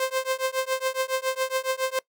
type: tone with tremolo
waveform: sawtooth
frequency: 523.3 Hz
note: C5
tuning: in tune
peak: -17 dBFS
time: 0-1.99 s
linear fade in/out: 2 ms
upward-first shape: triangle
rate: 7.2 Hz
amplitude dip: 100%
effects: noise-tail reverb RT60 0.1 s tail -22 dB re dry